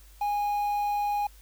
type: tone with quantisation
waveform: triangle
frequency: 823 Hz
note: G#5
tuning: 16 cents flat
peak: -23 dBFS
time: 0.21-1.27 s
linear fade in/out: 5 ms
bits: 8
effects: added 50 Hz sine -50 dBFS peak until 1.41 s + white hiss -58 dBFS RMS until 1.41 s